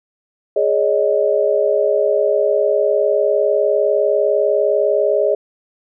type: chord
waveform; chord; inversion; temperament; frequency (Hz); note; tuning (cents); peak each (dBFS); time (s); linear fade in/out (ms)
sine; Ab suspended fourth; none; equal with one note detuned; 415.3 / 562.4 / 622.3; Ab4 / Db5 / Eb5; 0 / +25 / 0; -17; 0.56-5.35; 5
effects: none